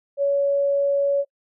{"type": "tone", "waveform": "sine", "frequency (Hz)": 562, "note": "C#5", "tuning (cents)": 24, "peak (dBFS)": -17, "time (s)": [0.17, 1.25], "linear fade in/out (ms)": 50, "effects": ["noise-tail reverb RT60 0.1 s tail -23 dB re dry"]}